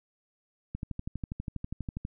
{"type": "click train", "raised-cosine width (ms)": 5, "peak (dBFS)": -22, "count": 17, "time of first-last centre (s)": [0.75, 2.051], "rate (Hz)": 12.3, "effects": []}